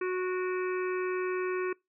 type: harmonic tone with a mistuned harmonic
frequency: 367.6 Hz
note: F#4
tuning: 11 cents flat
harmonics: 1 / 3 / 4 / 5 / 6 / 7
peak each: -29 / -39 / -41 / -43 / -45 / -46 dBFS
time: 0.01-1.73 s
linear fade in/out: 5 ms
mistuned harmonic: 6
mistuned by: +82 cents
effects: noise-tail reverb RT60 0.2 s tail -24 dB re dry